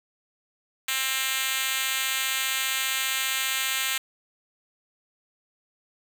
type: tone with high-pass filter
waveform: 5% pulse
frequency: 265 Hz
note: C4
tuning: 22 cents sharp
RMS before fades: -27 dBFS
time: 0.88-3.98 s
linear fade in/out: 5 ms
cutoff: 2200 Hz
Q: 0.58
effects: none